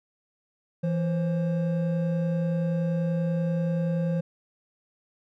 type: tone pair together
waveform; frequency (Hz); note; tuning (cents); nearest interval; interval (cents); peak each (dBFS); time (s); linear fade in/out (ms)
triangle; 166.53 / 530; E3 / C5; +18 / +22; octave + minor sixth; 2004; -22 / -30; 0.83-4.21; 10
effects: none